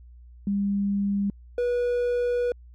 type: tone pair in turn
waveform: sine / triangle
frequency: 200.3 / 486.4 Hz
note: G3 / B4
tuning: +38 / -26 cents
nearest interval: octave + minor third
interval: 1536 cents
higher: second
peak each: -22 / -20 dBFS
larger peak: second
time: 0.47-1.3 / 1.58-2.52 s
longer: second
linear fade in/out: 2 ms
effects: added 60 Hz sine -45 dBFS peak until 2.74 s